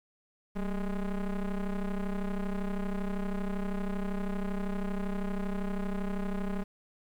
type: ring-modulated tone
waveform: square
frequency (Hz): 103.83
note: G#2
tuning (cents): 0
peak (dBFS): -28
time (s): 0.55-6.64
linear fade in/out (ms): 20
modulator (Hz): 87.5
effects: low-pass 2000 Hz 12 dB/octave + 10-bit